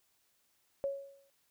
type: tone with exponential decay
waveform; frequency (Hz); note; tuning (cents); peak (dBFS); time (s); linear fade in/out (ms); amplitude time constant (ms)
sine; 554; C#5; -1; -29; 0.84-1.3; 0; 98
effects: white hiss -74 dBFS RMS until 1.5 s